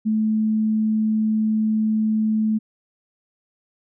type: tone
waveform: sine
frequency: 217.3 Hz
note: A3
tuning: 21 cents flat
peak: -17 dBFS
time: 0.05-2.59 s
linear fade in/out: 20 ms
effects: none